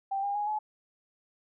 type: tone with pitch steps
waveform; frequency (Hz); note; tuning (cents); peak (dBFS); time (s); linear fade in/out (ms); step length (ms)
sine; 784 / 806 / 828.7 / 852; G5 / G5 / G#5 / G#5; 0 / +48 / -4 / +44; -28; 0.11-0.59; 10; 120
effects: none

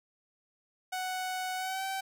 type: tone with pitch glide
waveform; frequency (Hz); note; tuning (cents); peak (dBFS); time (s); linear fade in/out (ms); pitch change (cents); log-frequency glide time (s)
sawtooth; 742 to 770.8; F#5 to G5; +5 to -29; -29; 0.92-2.01; 10; +66; 1.56-1.84
effects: none

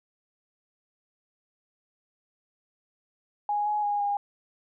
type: tone with pitch steps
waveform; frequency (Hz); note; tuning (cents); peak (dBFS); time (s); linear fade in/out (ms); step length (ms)
sine; 828 / 839 / 822 / 813; G#5 / G#5 / G#5 / G#5; -5 / +17 / -18 / -37; -24; 3.49-4.17; 2; 170
effects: none

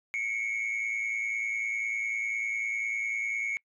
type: tone pair together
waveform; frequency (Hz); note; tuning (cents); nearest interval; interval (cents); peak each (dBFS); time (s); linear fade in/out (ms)
sine; 2187 / 2297; C#7 / D7; -24 / -39; minor second; 85; -28 / -32; 0.14-3.57; 0
effects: noise-tail reverb RT60 0.1 s tail -26 dB re dry + tanh soft clip ceiling -26 dBFS

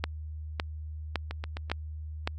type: two click trains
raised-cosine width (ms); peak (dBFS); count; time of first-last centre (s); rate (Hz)
0.3; -20 / -12; 4 / 5; 1.31-1.699 / 0.04-2.275; 7.71 / 1.79
effects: added 77 Hz sine -36 dBFS peak until 2.38 s + AAC 32 kbps

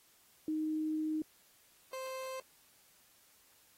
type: tone pair in turn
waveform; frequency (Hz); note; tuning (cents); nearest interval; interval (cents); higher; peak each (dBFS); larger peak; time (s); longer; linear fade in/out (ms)
sine / 30% pulse; 311.1 / 523.2; D#4 / C5; 0 / 0; major sixth; 900; second; -32 / -37; first; 0.48-1.22 / 1.93-2.4; first; 2
effects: white hiss -66 dBFS RMS until 3.77 s + AAC 48 kbps

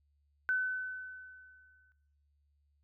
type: tone with exponential decay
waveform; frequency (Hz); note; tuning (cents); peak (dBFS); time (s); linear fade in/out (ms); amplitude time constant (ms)
sine; 1512; F#6; +37; -27; 0.49-1.92; 0; 310
effects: noise-tail reverb RT60 0.8 s tail -19 dB re dry + added 72 Hz sine -70 dBFS peak until 2.83 s

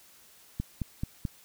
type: click train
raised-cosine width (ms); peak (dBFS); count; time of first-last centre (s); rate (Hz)
5; -18; 4; 0.6-1.252; 4.6
effects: white hiss -57 dBFS RMS until 1.44 s

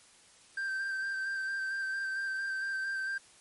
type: tone with vibrato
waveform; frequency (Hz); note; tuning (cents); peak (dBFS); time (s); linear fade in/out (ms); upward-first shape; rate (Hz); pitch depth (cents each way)
triangle; 1568; G6; 0; -30; 0.57-3.18; 5; square; 4.4; 17
effects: white hiss -59 dBFS RMS until 3.4 s + MP3 48 kbps

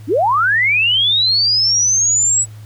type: linear sweep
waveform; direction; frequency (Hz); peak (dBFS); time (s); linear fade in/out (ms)
sine; up; 238.6 to 7900; -11; 0.07-2.46; 50
effects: added 107 Hz sine -32 dBFS peak until 2.65 s + pink hiss -48 dBFS RMS until 2.65 s

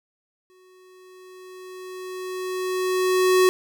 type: tone with exponential growth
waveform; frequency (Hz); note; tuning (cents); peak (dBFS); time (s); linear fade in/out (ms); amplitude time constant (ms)
square; 370; F#4; 0; -14; 0.5-3.49; 0; 650
effects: none

